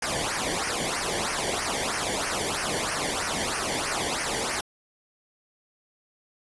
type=noise with flanger; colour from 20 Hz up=pink; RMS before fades=-28 dBFS; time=0.02-4.61 s; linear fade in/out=5 ms; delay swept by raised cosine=0.26 to 0.79 ms; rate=3.1 Hz; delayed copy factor=-0.8; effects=resampled to 24000 Hz